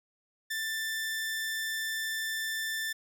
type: tone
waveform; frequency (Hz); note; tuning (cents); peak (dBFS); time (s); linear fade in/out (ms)
sawtooth; 1773; A6; +13; -28; 0.5-2.93; 10
effects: none